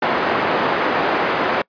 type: band-pass noise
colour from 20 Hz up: pink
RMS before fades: -19 dBFS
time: 0.02-1.62 s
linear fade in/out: 5 ms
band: 360 to 1800 Hz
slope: 12 dB/octave
effects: noise-tail reverb RT60 0.1 s tail -25 dB re dry + resampled to 11025 Hz